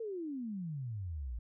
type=exponential sweep; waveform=sine; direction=down; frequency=466.2 to 54.5 Hz; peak=-37 dBFS; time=0-1.39 s; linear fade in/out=5 ms; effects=none